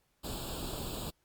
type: noise with comb filter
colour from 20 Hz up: pink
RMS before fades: -39 dBFS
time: 0.23-1.11 s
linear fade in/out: 20 ms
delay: 0.25 ms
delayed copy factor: +0.9
effects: pink hiss -75 dBFS RMS until 1.24 s + Opus 48 kbps

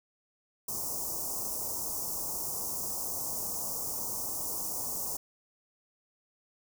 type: band-stop noise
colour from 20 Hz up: white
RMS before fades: -35 dBFS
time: 0.68-5.17 s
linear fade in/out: 5 ms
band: 1100 to 5400 Hz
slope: 48 dB/octave
effects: none

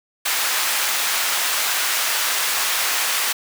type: high-pass noise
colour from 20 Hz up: pink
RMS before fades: -21 dBFS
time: 0.25-3.33 s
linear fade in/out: 10 ms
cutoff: 1200 Hz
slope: 12 dB/octave
effects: none

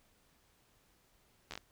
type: slowing click train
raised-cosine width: 0.2 ms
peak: -25 dBFS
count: 5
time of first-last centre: 1.51-1.576 s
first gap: 12 ms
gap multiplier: 1.22
effects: pink hiss -70 dBFS RMS until 1.71 s

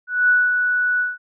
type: tone with ADSR envelope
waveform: sine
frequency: 1477 Hz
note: F#6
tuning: 3 cents flat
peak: -11 dBFS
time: 0.07-1.18 s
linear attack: 220 ms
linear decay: 220 ms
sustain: -5 dB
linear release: 180 ms
effects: none

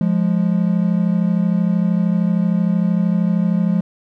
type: tone pair together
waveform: triangle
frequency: 174.65 / 207.7 Hz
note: F3 / G#3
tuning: 0 / 0 cents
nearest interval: minor third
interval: 300 cents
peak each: -14 / -16 dBFS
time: 0.01-3.81 s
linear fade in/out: 2 ms
effects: none

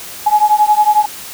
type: beating tone pair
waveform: sine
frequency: 838 / 849 Hz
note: G#5 / G#5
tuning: +15 / +38 cents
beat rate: 11 Hz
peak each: -11 dBFS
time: 0.26-1.06 s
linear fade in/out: 10 ms
effects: white hiss -30 dBFS RMS until 1.33 s

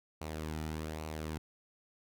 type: tone with flanger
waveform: sawtooth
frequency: 78 Hz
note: D#2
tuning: 5 cents sharp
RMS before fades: -40 dBFS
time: 0.21-1.38 s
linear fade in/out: 5 ms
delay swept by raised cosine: 0.58 to 1.88 ms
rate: 1.2 Hz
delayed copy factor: -0.5
effects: none

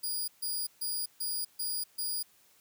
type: tone bursts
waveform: 10% pulse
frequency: 4865 Hz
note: D#8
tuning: 40 cents flat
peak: -25 dBFS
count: 6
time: 0.03-2.23 s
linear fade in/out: 10 ms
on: 250 ms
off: 140 ms
effects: white hiss -64 dBFS RMS until 2.6 s + high-pass 60 Hz 12 dB/octave

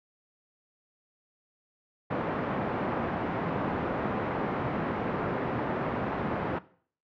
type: band-pass noise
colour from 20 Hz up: pink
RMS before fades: -31 dBFS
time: 2.1-6.59 s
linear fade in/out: 10 ms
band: 150 to 1300 Hz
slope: 12 dB/octave
effects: noise-tail reverb RT60 0.5 s tail -18 dB re dry + low-pass 3000 Hz 12 dB/octave

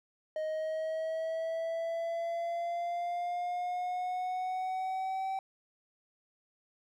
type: exponential sweep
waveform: triangle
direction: up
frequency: 622.3 to 771 Hz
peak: -30 dBFS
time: 0.36-5.39 s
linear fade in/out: 2 ms
effects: none

